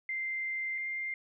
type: tone pair in turn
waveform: sine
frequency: 2088 / 2103 Hz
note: C7 / C7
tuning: -4 / +8 cents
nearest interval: unison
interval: 12 cents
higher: second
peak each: -32 / -33 dBFS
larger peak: first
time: 0.09-0.78 / 0.78-1.14 s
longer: first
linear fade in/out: 2 ms
effects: none